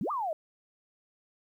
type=exponential two-way sweep; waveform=sine; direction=up then down; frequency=155.56 to 1248 to 598 Hz; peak=-29 dBFS; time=0.01-0.33 s; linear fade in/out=2 ms; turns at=0.11 s; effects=11-bit